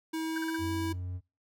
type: tone with pitch glide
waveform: square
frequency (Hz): 321 to 326.4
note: E4 to E4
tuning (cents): -46 to -17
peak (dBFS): -32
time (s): 0.13-0.93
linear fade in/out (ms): 10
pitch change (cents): +29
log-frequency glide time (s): 0.25-0.65
type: tone bursts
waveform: triangle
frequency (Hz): 1575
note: G6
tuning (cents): +8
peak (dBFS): -32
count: 4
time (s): 0.36-0.563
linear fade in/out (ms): 2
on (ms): 20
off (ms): 41
type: tone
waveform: triangle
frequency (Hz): 90.3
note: F#2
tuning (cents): -42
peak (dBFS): -32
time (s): 0.58-1.21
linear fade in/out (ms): 50
effects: noise-tail reverb RT60 0.3 s tail -23 dB re dry